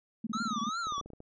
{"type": "tone bursts", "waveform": "sine", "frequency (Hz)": 222.2, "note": "A3", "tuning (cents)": 17, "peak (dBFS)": -31, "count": 9, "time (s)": [0.24, 0.693], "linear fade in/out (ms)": 5, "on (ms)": 29, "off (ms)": 24}
{"type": "tone with vibrato", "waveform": "square", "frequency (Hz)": 1259, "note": "D#6", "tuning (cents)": 20, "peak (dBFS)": -33, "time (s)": [0.33, 1.01], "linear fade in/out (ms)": 5, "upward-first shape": "triangle", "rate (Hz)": 2.7, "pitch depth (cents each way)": 200}
{"type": "clicks", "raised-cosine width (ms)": 2, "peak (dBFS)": -34, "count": 8, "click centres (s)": [0.87, 0.923, 0.981, 1.012, 1.06, 1.103, 1.134, 1.204]}
{"effects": ["resampled to 16000 Hz"]}